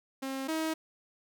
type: tone pair in turn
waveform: sawtooth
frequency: 267.7 / 318.4 Hz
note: C4 / D#4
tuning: +40 / +40 cents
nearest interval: minor third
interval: 300 cents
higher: second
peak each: -30 / -26 dBFS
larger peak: second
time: 0.22-0.48 / 0.48-0.74 s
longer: neither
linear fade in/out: 10 ms
effects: none